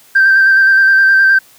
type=tone with vibrato; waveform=sine; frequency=1568 Hz; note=G6; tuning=in tune; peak=-4 dBFS; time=0.15-1.39 s; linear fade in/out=10 ms; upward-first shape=square; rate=9.6 Hz; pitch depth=19 cents each way; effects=tanh soft clip ceiling -2 dBFS + white hiss -45 dBFS RMS until 1.58 s